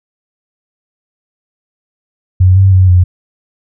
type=tone with pitch steps; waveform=sine; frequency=92.3 / 96.3 / 93.2 / 89.7 Hz; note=F#2 / G2 / F#2 / F2; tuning=-4 / -30 / +13 / +47 cents; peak=-3 dBFS; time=2.4-3.04 s; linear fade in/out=10 ms; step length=160 ms; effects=none